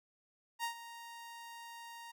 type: tone with ADSR envelope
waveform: sawtooth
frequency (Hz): 932.3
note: A#5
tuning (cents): 0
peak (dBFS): -30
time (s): 0.59-2.12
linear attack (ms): 48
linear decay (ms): 99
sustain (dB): -14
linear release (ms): 14
effects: none